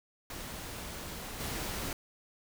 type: noise with level steps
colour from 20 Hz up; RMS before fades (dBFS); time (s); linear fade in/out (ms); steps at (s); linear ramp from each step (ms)
pink; -42 / -37; 0.3-1.93; 2; 1.39; 20
effects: none